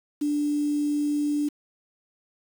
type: tone with quantisation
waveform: sine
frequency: 293.7 Hz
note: D4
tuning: in tune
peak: -22 dBFS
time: 0.21-1.49 s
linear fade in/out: 10 ms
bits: 7
effects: none